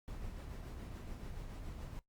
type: noise with tremolo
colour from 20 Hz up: brown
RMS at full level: -44 dBFS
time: 0.08-1.99 s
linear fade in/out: 0 ms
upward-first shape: triangle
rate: 7 Hz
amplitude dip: 40%
effects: noise-tail reverb RT60 0.1 s tail -17 dB re dry + Opus 48 kbps